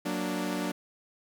sawtooth chord, Gb augmented, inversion none, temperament equal, 185 / 233.1 / 293.7 Hz, Gb3 / Bb3 / D4, 0 / 0 / 0 cents, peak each -30 / -32 / -29 dBFS, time 0.05-0.72 s, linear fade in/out 10 ms, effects none

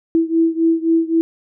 sine beating tone pair, 327.2 / 331 Hz, E4 / E4, -13 / +7 cents, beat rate 3.8 Hz, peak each -15 / -17 dBFS, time 0.15-1.21 s, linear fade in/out 0 ms, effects none

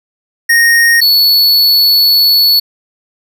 square tone pair in turn, 1859 / 4421 Hz, A#6 / C#8, -5 / -5 cents, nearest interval octave + minor third, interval 1500 cents, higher second, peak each -6 dBFS, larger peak neither, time 0.49-1.01 / 1.01-2.6 s, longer second, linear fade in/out 10 ms, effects none

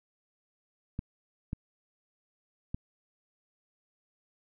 clicks, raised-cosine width 5 ms, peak -21 dBFS, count 3, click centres 0.991 / 1.531 / 2.745 s, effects none

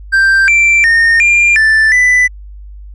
triangle tone with pitch steps, 1573 / 2348 / 1835 / 2395 / 1763 / 1991 Hz, G6 / D7 / A#6 / D7 / A6 / B6, +6 / -1 / -28 / +33 / +3 / +14 cents, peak -4 dBFS, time 0.12-2.28 s, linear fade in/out 20 ms, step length 360 ms, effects added 50 Hz sine -28 dBFS peak until 2.94 s + resampled to 24000 Hz

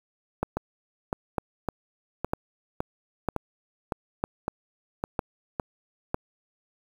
two click trains, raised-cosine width 1 ms, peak -13 / -11 dBFS, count 10 / 7, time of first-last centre 0.57-5.598 / 0.43-6.144 s, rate 1.79 / 1.05 Hz, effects 7-bit

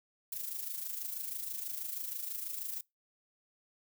violet noise with amplitude modulation, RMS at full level -37 dBFS, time 0.32-2.81 s, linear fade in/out 5 ms, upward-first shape sine, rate 26.2 Hz, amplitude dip 60%, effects noise-tail reverb RT60 0.2 s tail -24 dB re dry

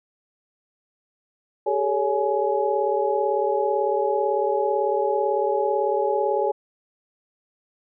sine tone cluster, 396.2 / 434.2 / 563 / 839 Hz, G4 / A4 / C#5 / G#5, +18 / -23 / +27 / +17 cents, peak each -25 dBFS, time 1.66-6.52 s, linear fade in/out 10 ms, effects none

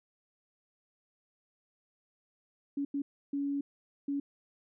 sine tone bursts at uneven times, 281.9 Hz, C#4, 29 cents sharp, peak -30 dBFS, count 4, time 2.77-2.85 / 2.94-3.02 / 3.33-3.61 / 4.08-4.2 s, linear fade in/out 5 ms, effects none

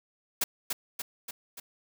white noise with echo, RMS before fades -27 dBFS, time 0.41-0.44 s, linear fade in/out 5 ms, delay 290 ms, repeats 4, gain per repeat -4 dB, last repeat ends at 1.6 s, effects none

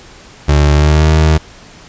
30% pulse tone with pitch glide, 73.42 to 78.24 Hz, D2 to D#2, 0 to +10 cents, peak -4 dBFS, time 0.48-1.38 s, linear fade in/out 10 ms, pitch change +110 cents, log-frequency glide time 0.73-1.07 s, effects pink hiss -38 dBFS RMS until 1.88 s + resampled to 16000 Hz

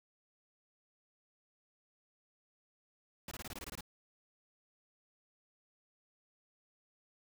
pink noise bursts, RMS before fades -45 dBFS, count 10, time 3.28-3.808 s, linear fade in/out 2 ms, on 33 ms, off 22 ms, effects none

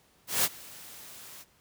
white noise with ADSR envelope, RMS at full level -24 dBFS, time 0.27-1.45 s, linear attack 170 ms, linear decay 42 ms, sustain -23 dB, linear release 41 ms, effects pink hiss -64 dBFS RMS until 1.6 s + high-pass 60 Hz 12 dB/octave

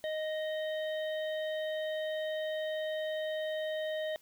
harmonic tone with a mistuned harmonic, 622.3 Hz, D#5, in tune, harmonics 1 / 3 / 5 / 6, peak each -33 / -43 / -47 / -49 dBFS, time 0.04-4.16 s, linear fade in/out 0 ms, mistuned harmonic 5, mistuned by -18 cents, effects white hiss -64 dBFS RMS until 4.21 s

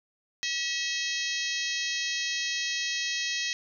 harmonic tone with a mistuned harmonic, 644 Hz, E5, 41 cents flat, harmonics 3 / 4 / 5 / 6 / 7 / 8 / 9 / 10, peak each -34 / -35 / -36 / -37 / -37 / -38 / -39 / -39 dBFS, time 0.43-3.53 s, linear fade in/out 0 ms, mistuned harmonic 7, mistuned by -42 cents, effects none

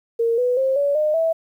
sine tone with pitch steps, 461.9 / 495.1 / 530.6 / 568.7 / 609.5 / 653.2 Hz, A#4 / B4 / C5 / C#5 / D#5 / E5, -16 / +4 / +24 / +44 / -36 / -16 cents, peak -16 dBFS, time 0.19-1.33 s, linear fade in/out 10 ms, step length 190 ms, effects 9-bit

